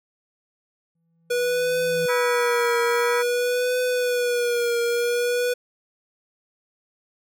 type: tone with exponential growth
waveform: triangle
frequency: 165.9 Hz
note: E3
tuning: 11 cents sharp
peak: -28 dBFS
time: 0.95-2.06 s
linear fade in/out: 5 ms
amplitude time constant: 240 ms
type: tone with vibrato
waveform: square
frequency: 485.8 Hz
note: B4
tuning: 29 cents flat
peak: -21 dBFS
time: 1.3-5.54 s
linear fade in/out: 10 ms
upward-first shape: triangle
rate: 0.5 Hz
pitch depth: 55 cents each way
type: harmonic tone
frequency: 325.2 Hz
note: E4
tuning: 23 cents flat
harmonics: 3 / 4 / 5 / 6 / 7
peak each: -27 / -29 / -31 / -33 / -34 dBFS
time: 2.08-3.23 s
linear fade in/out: 20 ms
effects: none